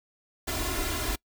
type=noise with comb filter; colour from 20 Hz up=pink; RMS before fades=-30 dBFS; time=0.47-1.16 s; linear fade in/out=10 ms; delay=2.9 ms; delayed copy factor=+1; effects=noise-tail reverb RT60 0.1 s tail -25 dB re dry